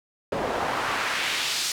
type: noise with band-pass filter sweep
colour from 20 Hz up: pink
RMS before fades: -27 dBFS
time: 0.32-1.72 s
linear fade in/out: 2 ms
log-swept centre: 480 to 5500 Hz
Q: 1.1
effects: none